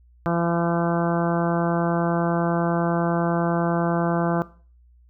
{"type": "harmonic tone", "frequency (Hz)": 170, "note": "F3", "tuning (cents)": -46, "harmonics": [1, 2, 3, 4, 5, 6, 7, 8, 9], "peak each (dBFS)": [-23, -27, -30, -28, -32, -33, -31, -35, -36], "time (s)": [0.26, 4.42], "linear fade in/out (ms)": 0, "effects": ["noise-tail reverb RT60 0.4 s tail -18 dB re dry", "added 60 Hz sine -51 dBFS peak until 5.09 s"]}